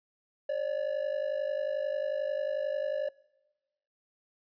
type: ring-modulated tone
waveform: triangle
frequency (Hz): 571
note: D5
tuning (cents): -49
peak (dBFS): -24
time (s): 0.49-3.09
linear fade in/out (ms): 2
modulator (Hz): 25.6
effects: noise-tail reverb RT60 1.0 s tail -22 dB re dry + resampled to 11025 Hz